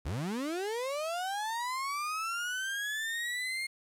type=linear sweep; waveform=35% pulse; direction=up; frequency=58.2 to 2145 Hz; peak=-31 dBFS; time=0.05-3.67 s; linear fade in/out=10 ms; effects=low-pass 12000 Hz 12 dB/octave + 10-bit